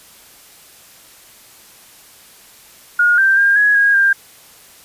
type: tone with pitch steps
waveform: sine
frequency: 1434 / 1570 / 1606 / 1672 / 1638 / 1594 Hz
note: F6 / G6 / G6 / G#6 / G#6 / G6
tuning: +45 / +2 / +41 / +11 / -24 / +28 cents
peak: -9 dBFS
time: 2.99-4.13 s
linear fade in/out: 5 ms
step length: 190 ms
effects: white hiss -44 dBFS RMS until 4.84 s + resampled to 32000 Hz